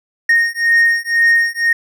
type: beating tone pair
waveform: triangle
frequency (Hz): 1853 / 1855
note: A#6 / A#6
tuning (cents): -11 / -9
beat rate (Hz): 2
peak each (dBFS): -12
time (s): 0.29-1.73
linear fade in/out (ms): 5
effects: none